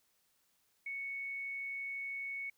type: tone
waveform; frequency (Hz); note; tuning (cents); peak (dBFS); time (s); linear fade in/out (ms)
sine; 2217; C#7; 0; -38; 0.86-2.5; 5
effects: white hiss -75 dBFS RMS until 2.57 s